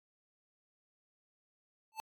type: tone with exponential growth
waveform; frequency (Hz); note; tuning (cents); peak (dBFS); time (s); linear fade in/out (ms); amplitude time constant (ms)
square; 880; A5; 0; -35; 1.92-2; 0; 16
effects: AAC 64 kbps